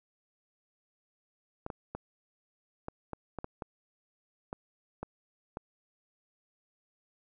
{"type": "clicks", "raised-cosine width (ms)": 1, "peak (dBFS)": -23, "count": 11, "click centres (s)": [1.664, 1.702, 1.95, 2.884, 3.133, 3.387, 3.444, 3.622, 4.529, 5.03, 5.571], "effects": []}